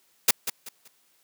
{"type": "noise with echo", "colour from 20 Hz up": "white", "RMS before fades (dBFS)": -17, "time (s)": [0.28, 0.31], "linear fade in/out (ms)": 5, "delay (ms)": 190, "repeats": 3, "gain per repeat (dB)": -11, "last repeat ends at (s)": 0.88, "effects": ["white hiss -65 dBFS RMS until 1.23 s", "high-pass 150 Hz 12 dB/octave"]}